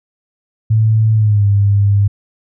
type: tone with pitch glide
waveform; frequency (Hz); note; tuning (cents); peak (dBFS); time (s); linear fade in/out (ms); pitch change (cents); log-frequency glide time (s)
sine; 110 to 100.87; A2 to G2; 0 to +50; -8; 0.7-2.08; 10; -150; 1.14-1.46
effects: none